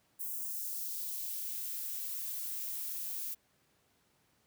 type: noise with high-pass filter sweep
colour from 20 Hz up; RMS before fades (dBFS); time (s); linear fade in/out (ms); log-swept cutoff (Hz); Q
violet; -39; 0.19-3.35; 20; 9500 to 210; 1
effects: pink hiss -72 dBFS RMS until 4.46 s + high-pass 80 Hz 12 dB/octave